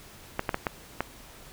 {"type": "clicks", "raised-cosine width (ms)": 0.5, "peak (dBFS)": -11, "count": 5, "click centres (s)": [0.394, 0.492, 0.544, 0.668, 1.006], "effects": ["pink hiss -49 dBFS RMS until 1.52 s"]}